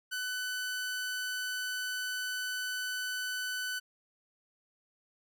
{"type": "tone", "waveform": "sawtooth", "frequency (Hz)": 1500, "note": "F#6", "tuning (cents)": 23, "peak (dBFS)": -30, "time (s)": [0.11, 3.8], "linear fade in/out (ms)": 20, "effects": []}